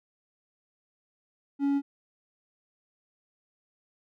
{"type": "tone", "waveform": "triangle", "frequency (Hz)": 280.5, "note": "C#4", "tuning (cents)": 21, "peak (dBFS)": -21, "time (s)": [1.59, 1.82], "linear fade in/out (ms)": 50, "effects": []}